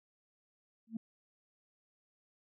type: tone with exponential growth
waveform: sine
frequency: 224.9 Hz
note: A3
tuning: 38 cents sharp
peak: -31 dBFS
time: 0.87-0.97 s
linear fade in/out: 5 ms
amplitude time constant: 21 ms
effects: tanh soft clip ceiling -30 dBFS